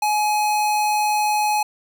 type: tone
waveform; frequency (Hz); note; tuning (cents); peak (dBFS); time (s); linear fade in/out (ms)
square; 843; G#5; +26; -18; 0.02-1.63; 5
effects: none